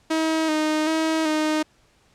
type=tone with vibrato; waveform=sawtooth; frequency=314 Hz; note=D#4; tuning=16 cents sharp; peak=-16 dBFS; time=0.1-1.63 s; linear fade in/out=10 ms; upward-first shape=square; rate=1.3 Hz; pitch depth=29 cents each way; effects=pink hiss -60 dBFS RMS until 2.14 s + low-pass 8000 Hz 12 dB/octave